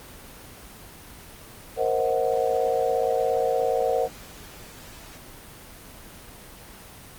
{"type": "chord", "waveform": "sine", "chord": "C half-diminished seventh", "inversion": "third", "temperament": "equal with one note detuned", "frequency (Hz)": [466.2, 523.3, 632.4, 740], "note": ["Bb4", "C5", "Eb5", "Gb5"], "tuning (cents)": [0, 0, 28, 0], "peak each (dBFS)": [-25, -25, -29, -27], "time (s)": [1.76, 4.09], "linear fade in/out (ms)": 50, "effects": ["pink hiss -44 dBFS RMS until 7.18 s", "Opus 24 kbps"]}